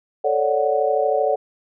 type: chord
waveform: sine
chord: D major seventh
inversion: second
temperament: equal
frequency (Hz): 440 / 554.4 / 587.3 / 740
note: A4 / C#5 / D5 / F#5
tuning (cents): 0 / 0 / 0 / 0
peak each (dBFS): -22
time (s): 0.24-1.36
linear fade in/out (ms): 10
effects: none